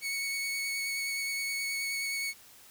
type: tone with vibrato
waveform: sawtooth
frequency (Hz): 2217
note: C#7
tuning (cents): 0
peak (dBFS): -28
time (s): 0.01-2.34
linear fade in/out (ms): 50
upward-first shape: triangle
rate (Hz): 9.5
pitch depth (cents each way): 14
effects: white hiss -55 dBFS RMS until 2.7 s